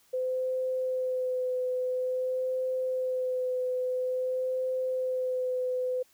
sine tone with vibrato, 510 Hz, C5, 44 cents flat, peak -27 dBFS, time 0.13-6.03 s, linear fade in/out 10 ms, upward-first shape sine, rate 0.49 Hz, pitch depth 16 cents each way, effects white hiss -64 dBFS RMS until 6.13 s

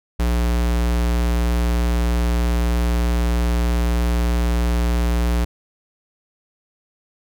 square tone, 59.2 Hz, A#1, 27 cents sharp, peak -17 dBFS, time 0.19-5.45 s, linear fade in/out 10 ms, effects none

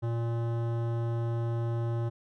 sine tone with hard clipping, 116.54 Hz, A#2, in tune, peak -30 dBFS, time 0.02-2.1 s, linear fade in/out 20 ms, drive 16 dB, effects none

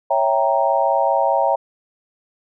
sine chord, C# diminished seventh, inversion none, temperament equal, 554.4 / 659.3 / 784 / 932.3 Hz, C#5 / E5 / G5 / Bb5, 0 / 0 / 0 / 0 cents, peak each -20 dBFS, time 0.1-1.56 s, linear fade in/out 10 ms, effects none

